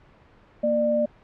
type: tone pair together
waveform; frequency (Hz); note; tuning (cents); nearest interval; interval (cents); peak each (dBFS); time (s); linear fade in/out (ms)
sine; 233.2 / 596.9; A#3 / D5; +1 / +28; octave + major third; 1627; -26 / -20; 0.63-1.06; 10
effects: pink hiss -54 dBFS RMS until 1.23 s + low-pass 2000 Hz 12 dB/octave